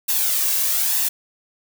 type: noise with flanger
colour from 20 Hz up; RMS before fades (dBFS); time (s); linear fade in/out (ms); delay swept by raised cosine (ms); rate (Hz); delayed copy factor
blue; -20; 0.08-1.09; 10; 1.1 to 1.83; 1.1; +0.55
effects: none